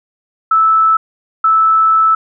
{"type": "tone bursts at uneven times", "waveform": "sine", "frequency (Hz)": 1312, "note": "E6", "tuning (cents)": -9, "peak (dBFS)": -7, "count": 2, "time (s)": [[0.51, 0.97], [1.44, 2.15]], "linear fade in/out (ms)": 5, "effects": []}